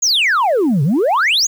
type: exponential two-way sweep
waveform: sine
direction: down then up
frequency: 7000 to 130.81 to 7000 Hz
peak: -9 dBFS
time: 0.02-1.47 s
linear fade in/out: 10 ms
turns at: 0.83 s
effects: tanh soft clip ceiling -10 dBFS + 7-bit